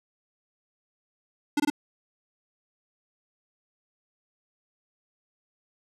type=tone bursts; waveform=square; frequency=292.6 Hz; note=D4; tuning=6 cents flat; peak=-22 dBFS; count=3; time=1.57-1.701 s; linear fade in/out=5 ms; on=29 ms; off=22 ms; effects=low-pass 12000 Hz 12 dB/octave